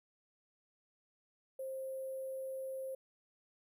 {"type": "tone with sample-and-hold", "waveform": "sine", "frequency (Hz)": 529, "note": "C5", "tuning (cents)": 19, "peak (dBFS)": -39, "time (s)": [1.59, 2.95], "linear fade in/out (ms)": 5, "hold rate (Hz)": 11025, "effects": []}